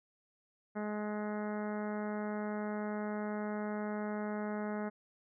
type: harmonic tone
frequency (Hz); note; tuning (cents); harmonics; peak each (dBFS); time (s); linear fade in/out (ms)
210.2; G#3; +21; 1 / 2 / 3 / 4 / 5 / 6 / 7 / 8 / 9 / 10; -37 / -42 / -43 / -46 / -52 / -50 / -50 / -55 / -55 / -58; 0.75-4.9; 20
effects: none